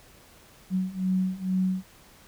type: beating tone pair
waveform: sine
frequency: 185.2 / 187.4 Hz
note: F#3 / F#3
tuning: +2 / +22 cents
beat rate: 2.2 Hz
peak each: -28 / -26 dBFS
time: 0.7-1.84 s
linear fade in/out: 50 ms
effects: pink hiss -54 dBFS RMS until 2.27 s